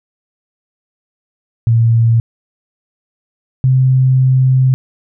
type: tone pair in turn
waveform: sine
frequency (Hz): 115.1 / 130.26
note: A#2 / C3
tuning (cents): -22 / -7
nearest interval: major second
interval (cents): 215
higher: second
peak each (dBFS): -7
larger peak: neither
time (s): 1.67-2.2 / 3.64-4.74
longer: second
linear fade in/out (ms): 0
effects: none